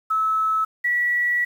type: tone pair in turn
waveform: sine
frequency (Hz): 1300 / 1939.6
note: E6 / B6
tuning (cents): -24 / -32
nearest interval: perfect fifth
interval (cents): 692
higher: second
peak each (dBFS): -18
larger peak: neither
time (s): 0.1-0.65 / 0.84-1.45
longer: second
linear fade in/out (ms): 10
effects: 8-bit